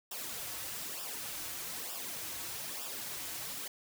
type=noise with flanger; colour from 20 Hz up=white; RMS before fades=-41 dBFS; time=0.11-3.68 s; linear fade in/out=5 ms; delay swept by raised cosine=0.47 to 5.07 ms; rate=1.1 Hz; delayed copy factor=-0.7; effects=none